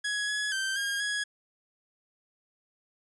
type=tone with pitch steps; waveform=sawtooth; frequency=1672 / 1686 / 1560 / 1622 / 1669 Hz; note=G#6 / G#6 / G6 / G#6 / G#6; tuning=+11 / +26 / -9 / -41 / +8 cents; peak=-25 dBFS; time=0.04-1.24 s; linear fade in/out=10 ms; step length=240 ms; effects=resampled to 24000 Hz